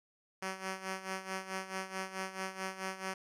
5% pulse tone with tremolo, 189.8 Hz, F#3, 44 cents sharp, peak -24 dBFS, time 0.42-3.14 s, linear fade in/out 5 ms, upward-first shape sine, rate 4.6 Hz, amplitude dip 75%, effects low-pass 10000 Hz 12 dB/octave

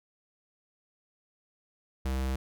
square tone, 65.6 Hz, C2, 5 cents sharp, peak -29 dBFS, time 2.05-2.36 s, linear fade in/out 5 ms, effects none

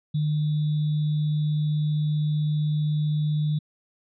sine tone with sample-and-hold, 151.3 Hz, D#3, 48 cents flat, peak -21 dBFS, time 0.14-3.59 s, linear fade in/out 10 ms, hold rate 3675 Hz, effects resampled to 11025 Hz

